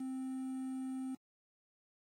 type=tone with quantisation; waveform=triangle; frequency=261.6 Hz; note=C4; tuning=in tune; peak=-36 dBFS; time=0-1.15 s; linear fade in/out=5 ms; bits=10; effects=AAC 48 kbps